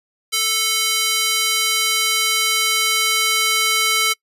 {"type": "tone with high-pass filter sweep", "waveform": "square", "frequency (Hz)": 440, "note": "A4", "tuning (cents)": 0, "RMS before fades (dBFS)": -18, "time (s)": [0.32, 4.14], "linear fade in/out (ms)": 20, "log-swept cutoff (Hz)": [3000, 2000], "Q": 0.93, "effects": ["noise-tail reverb RT60 0.1 s tail -26 dB re dry", "resampled to 32000 Hz"]}